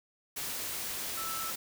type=tone in noise; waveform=sine; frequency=1318.5 Hz; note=E6; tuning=in tune; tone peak=-38 dBFS; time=1.17-1.51 s; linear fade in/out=10 ms; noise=white; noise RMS=-37 dBFS; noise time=0.36-1.56 s; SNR=-4 dB; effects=none